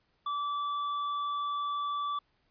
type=tone with hard clipping; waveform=sine; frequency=1158 Hz; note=D6; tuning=25 cents flat; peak=-32 dBFS; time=0.26-2.19 s; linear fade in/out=5 ms; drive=6 dB; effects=pink hiss -73 dBFS RMS until 2.5 s + resampled to 11025 Hz